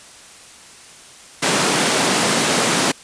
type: high-pass noise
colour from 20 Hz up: pink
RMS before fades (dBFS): -17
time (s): 1.42-2.92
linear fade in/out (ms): 10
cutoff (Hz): 170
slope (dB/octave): 24
effects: white hiss -42 dBFS RMS until 3.03 s + resampled to 22050 Hz